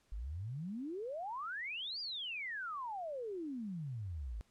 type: exponential two-way sweep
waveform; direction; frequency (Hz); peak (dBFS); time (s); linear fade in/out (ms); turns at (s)
sine; up then down; 47.17 to 4936 to 49.98; -39; 0.12-4.41; 0; 2
effects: pink hiss -73 dBFS RMS until 4.5 s + low-pass 10000 Hz 12 dB/octave